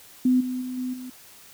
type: tone with level steps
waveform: sine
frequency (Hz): 253.3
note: B3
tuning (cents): +44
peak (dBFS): -16 / -26 / -29 / -26 / -34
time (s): 0.25-1.1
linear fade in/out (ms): 5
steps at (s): 0.4 / 0.61 / 0.77 / 0.93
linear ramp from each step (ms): 10
effects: white hiss -49 dBFS RMS until 1.53 s